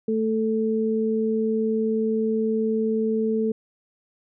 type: tone pair together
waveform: sine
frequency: 221 / 440 Hz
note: A3 / A4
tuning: +8 / 0 cents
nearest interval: octave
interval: 1192 cents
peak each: -23 dBFS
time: 0.08-3.52 s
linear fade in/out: 5 ms
effects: none